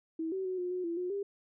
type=tone with pitch steps; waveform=sine; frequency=323.5 / 380.7 / 371 / 358.1 / 364.3 / 338 / 360.4 / 400 Hz; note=E4 / F#4 / F#4 / F4 / F#4 / E4 / F#4 / G4; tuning=-32 / +49 / +5 / +43 / -27 / +43 / -45 / +35 cents; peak=-32 dBFS; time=0.19-1.23 s; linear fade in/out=5 ms; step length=130 ms; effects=none